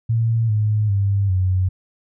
sine tone with pitch steps, 114.2 / 106.55 / 99.42 / 92.76 Hz, A#2 / G#2 / G2 / F#2, -35 / +45 / +25 / +5 cents, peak -15 dBFS, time 0.09-1.69 s, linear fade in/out 10 ms, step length 400 ms, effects none

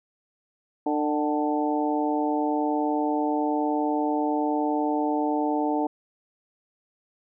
harmonic tone with a mistuned harmonic, 150 Hz, D3, 37 cents sharp, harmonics 2 / 3 / 4 / 5 / 6, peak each -25 / -31 / -32 / -29 / -30 dBFS, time 0.86-5.87 s, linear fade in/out 5 ms, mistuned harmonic 6, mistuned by -41 cents, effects none

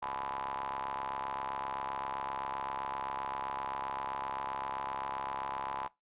sawtooth ring-modulated tone, 67.7 Hz, C#2, 40 cents flat, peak -29 dBFS, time 0.02-5.88 s, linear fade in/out 10 ms, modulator 934 Hz, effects noise-tail reverb RT60 0.2 s tail -21 dB re dry + resampled to 8000 Hz

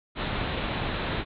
pink low-pass noise, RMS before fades -30 dBFS, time 0.15-1.25 s, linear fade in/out 50 ms, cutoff 4000 Hz, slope 96 dB/octave, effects none

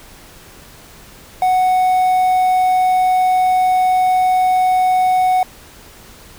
triangle tone with quantisation, 740 Hz, F#5, in tune, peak -9 dBFS, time 1.42-5.43 s, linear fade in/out 2 ms, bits 6, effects pink hiss -41 dBFS RMS until 6.38 s

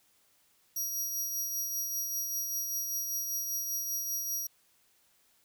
20% pulse tone with tremolo, 5740 Hz, F8, 47 cents sharp, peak -25 dBFS, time 0.76-4.47 s, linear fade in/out 5 ms, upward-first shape triangle, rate 5.1 Hz, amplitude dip 40%, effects white hiss -68 dBFS RMS until 5.44 s

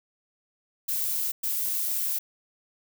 violet noise bursts at uneven times, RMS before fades -28 dBFS, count 2, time 0.88-1.32 / 1.43-2.19 s, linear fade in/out 10 ms, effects none

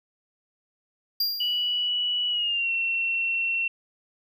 square tone with exponential decay, 4781 Hz, D8, 30 cents sharp, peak -21 dBFS, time 1.2-1.89 s, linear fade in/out 5 ms, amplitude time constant 150 ms
sine tone with pitch glide, 2944 to 2715 Hz, F#7 to F7, -9 to -50 cents, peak -23 dBFS, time 1.4-3.68 s, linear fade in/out 5 ms, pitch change -141 cents, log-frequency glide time 2.29-2.71 s
effects none

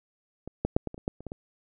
clicks, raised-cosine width 2 ms, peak -24 / -12 / -7 / -18 / -26 / -29 / -14 / -30 / -23 / -23 dBFS, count 10, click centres 0.476 / 0.65 / 0.765 / 0.873 / 0.944 / 0.979 / 1.079 / 1.206 / 1.267 / 1.319 s, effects none

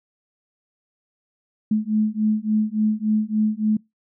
sine beating tone pair, 213.1 / 216.6 Hz, G#3 / A3, +45 / -27 cents, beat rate 3.5 Hz, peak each -21 dBFS, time 1.71-3.77 s, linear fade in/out 5 ms, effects noise-tail reverb RT60 0.2 s tail -25 dB re dry

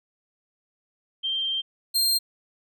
sine / sawtooth tone pair in turn, 3158 / 4190 Hz, G7 / C8, +12 / +2 cents, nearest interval perfect fourth, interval 490 cents, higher second, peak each -24 / -17 dBFS, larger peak second, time 1.23-1.62 / 1.94-2.19 s, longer first, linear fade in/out 20 ms, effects none

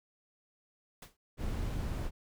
pink noise with exponential decay, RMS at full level -44 dBFS, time 1.02-1.17 s, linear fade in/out 5 ms, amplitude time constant 32 ms
brown noise, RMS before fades -35 dBFS, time 1.37-2.11 s, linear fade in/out 50 ms
effects none

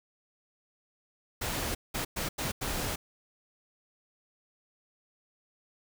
pink noise bursts at uneven times, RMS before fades -33 dBFS, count 5, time 1.41-1.75 / 1.94-2.05 / 2.16-2.29 / 2.38-2.52 / 2.61-2.96 s, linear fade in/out 10 ms, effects none

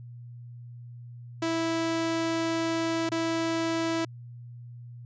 sawtooth tone with dropouts, 328.7 Hz, E4, 5 cents flat, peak -22 dBFS, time 1.42-4.05 s, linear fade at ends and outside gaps 5 ms, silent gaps 3.092-3.117 s, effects added 120 Hz sine -41 dBFS peak until 5.05 s + resampled to 16000 Hz

